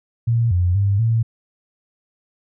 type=tone with pitch steps; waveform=sine; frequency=116.5 / 89.1 / 99.8 / 113.9 Hz; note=A#2 / F2 / G2 / A#2; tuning=-1 / +35 / +32 / -40 cents; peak=-14 dBFS; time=0.27-1.23 s; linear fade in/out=10 ms; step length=240 ms; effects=none